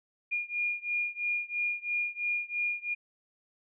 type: beating tone pair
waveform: sine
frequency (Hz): 2423 / 2426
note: D#7 / D#7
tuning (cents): -47 / -44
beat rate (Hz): 3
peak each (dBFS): -32 / -33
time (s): 0.31-2.95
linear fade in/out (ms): 20
effects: none